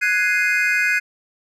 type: chord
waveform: triangle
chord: Ab dominant seventh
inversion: third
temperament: equal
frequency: 1480 / 1661.2 / 2093 / 2489 Hz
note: Gb6 / Ab6 / C7 / Eb7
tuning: 0 / 0 / 0 / 0 cents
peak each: -20 dBFS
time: 0.01-1 s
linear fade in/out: 20 ms
effects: none